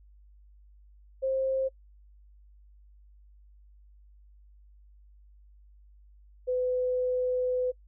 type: tone pair in turn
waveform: sine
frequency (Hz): 530 / 503.3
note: C5 / B4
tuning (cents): +22 / +33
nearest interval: minor second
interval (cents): 89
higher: first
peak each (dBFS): -25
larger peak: neither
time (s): 1.22-1.69 / 6.47-7.72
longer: second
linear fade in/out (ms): 20
effects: noise-tail reverb RT60 0.1 s tail -25 dB re dry + added 50 Hz sine -53 dBFS peak until 7.87 s